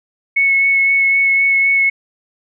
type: tone with vibrato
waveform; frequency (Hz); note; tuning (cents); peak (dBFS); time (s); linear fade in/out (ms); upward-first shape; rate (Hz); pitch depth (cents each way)
sine; 2200; C#7; -14; -10; 0.36-1.9; 10; sine; 3.9; 11
effects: none